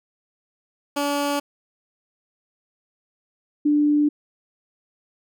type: tone pair in turn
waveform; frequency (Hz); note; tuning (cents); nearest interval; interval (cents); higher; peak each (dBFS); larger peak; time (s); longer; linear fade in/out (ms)
15% pulse / sine; 286.6 / 295.3; D4 / D4; -42 / +10; minor second; 52; second; -15; neither; 0.96-1.4 / 3.65-4.09; neither; 10
effects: none